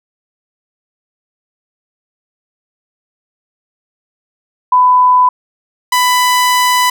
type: tone pair in turn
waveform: sine / sawtooth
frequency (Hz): 1000 / 995.7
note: B5 / B5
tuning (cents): +21 / +14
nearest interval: unison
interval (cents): 7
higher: first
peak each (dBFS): -5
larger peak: neither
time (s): 4.72-5.29 / 5.92-6.9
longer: second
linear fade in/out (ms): 5
effects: none